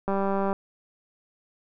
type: click train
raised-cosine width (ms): 1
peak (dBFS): -14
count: 89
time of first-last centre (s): 0.08-0.529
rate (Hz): 196
effects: none